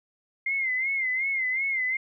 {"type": "tone with vibrato", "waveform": "sine", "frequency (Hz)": 2100, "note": "C7", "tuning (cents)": 6, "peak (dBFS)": -24, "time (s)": [0.46, 1.97], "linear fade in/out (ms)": 5, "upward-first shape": "sine", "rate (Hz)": 2.7, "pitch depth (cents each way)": 81, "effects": []}